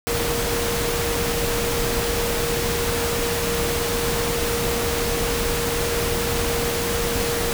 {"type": "tone in noise", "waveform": "sine", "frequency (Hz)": 470.2, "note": "A#4", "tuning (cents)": 15, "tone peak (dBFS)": -25, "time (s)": [0.07, 7.53], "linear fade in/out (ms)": 0, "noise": "pink", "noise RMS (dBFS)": -24, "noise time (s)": [0.07, 7.53], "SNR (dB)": -4, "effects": []}